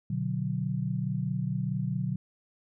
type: chord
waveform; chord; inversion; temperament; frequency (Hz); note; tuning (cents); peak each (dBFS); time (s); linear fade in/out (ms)
sine; B minor; none; just; 123.47 / 148.16 / 185.21; B2 / D3 / F#3; 0 / +16 / +2; -32; 0.1-2.16; 5
effects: none